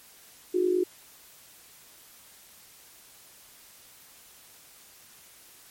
sine tone with amplitude modulation, 362.4 Hz, F#4, 36 cents flat, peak -18 dBFS, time 0.54-0.84 s, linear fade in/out 10 ms, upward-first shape sine, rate 49.5 Hz, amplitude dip 75%, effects white hiss -53 dBFS RMS until 5.7 s + MP3 64 kbps

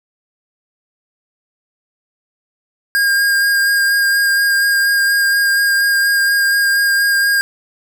square tone with vibrato, 1616 Hz, G#6, 48 cents flat, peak -12 dBFS, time 2.95-7.41 s, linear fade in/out 0 ms, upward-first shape sine, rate 4.2 Hz, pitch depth 12 cents each way, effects none

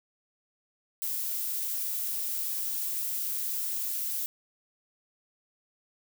violet noise, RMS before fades -32 dBFS, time 1.02-4.26 s, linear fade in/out 0 ms, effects none

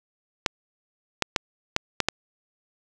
clicks, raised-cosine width 0.2 ms, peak -3 dBFS, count 6, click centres 0.462 / 1.223 / 1.362 / 1.764 / 2.003 / 2.086 s, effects none

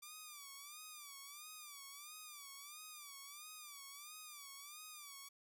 5% pulse tone with vibrato, 1174.7 Hz, D6, in tune, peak -40 dBFS, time 0.02-5.29 s, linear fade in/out 10 ms, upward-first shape sine, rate 1.5 Hz, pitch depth 110 cents each way, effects none

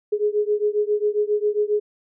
sine beating tone pair, 415.3 / 422.7 Hz, G#4 / G#4, 0 / +31 cents, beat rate 7.4 Hz, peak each -21 / -22 dBFS, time 0.12-1.8 s, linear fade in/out 10 ms, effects none

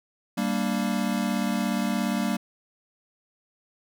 square chord, G minor, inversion none, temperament equal, 196 / 233.1 / 293.7 Hz, G3 / Bb3 / D4, 0 / 0 / 0 cents, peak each -28 / -28 / -33 dBFS, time 0.37-2.37 s, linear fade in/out 10 ms, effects none

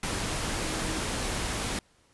sine tone in noise, 318.3 Hz, D#4, 39 cents sharp, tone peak -38 dBFS, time 0.64-1 s, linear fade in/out 2 ms, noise pink, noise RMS -31 dBFS, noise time 0.03-1.79 s, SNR -10 dB, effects pink hiss -64 dBFS RMS until 2.13 s + resampled to 24000 Hz

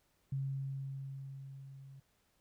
sine tone with level ramp, 136 Hz, C#3, 33 cents flat, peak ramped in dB -33 to -51 dBFS, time 0.32-2 s, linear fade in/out 5 ms, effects pink hiss -75 dBFS RMS until 2.4 s

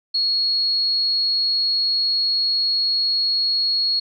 sine tone, 4322 Hz, C#8, 45 cents flat, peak -17 dBFS, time 0.14-4 s, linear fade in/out 10 ms, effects none

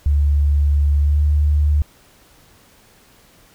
sine tone with pitch glide, 72.3 to 74.08 Hz, D2 to D2, -27 to +16 cents, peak -12 dBFS, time 0.06-1.82 s, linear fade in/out 0 ms, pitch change +43 cents, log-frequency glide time 1-1.21 s, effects pink hiss -51 dBFS RMS until 3.54 s

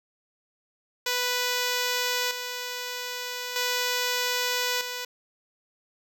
5% pulse tone with tremolo, 493.9 Hz, B4, in tune, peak -13 dBFS, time 1.06-5.05 s, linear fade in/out 5 ms, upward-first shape square, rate 0.4 Hz, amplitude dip 55%, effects none

